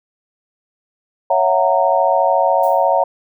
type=chord; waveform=sine; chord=F# dominant seventh; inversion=second; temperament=just; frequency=555 / 666 / 740 / 925 Hz; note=C#5 / E5 / F#5 / A#5; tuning=+2 / +18 / 0 / -14 cents; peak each=-17 dBFS; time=1.3-3.04 s; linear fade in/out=5 ms
type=noise with exponential decay; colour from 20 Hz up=violet; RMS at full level=-34 dBFS; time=2.63-2.96 s; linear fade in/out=5 ms; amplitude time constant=70 ms
effects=none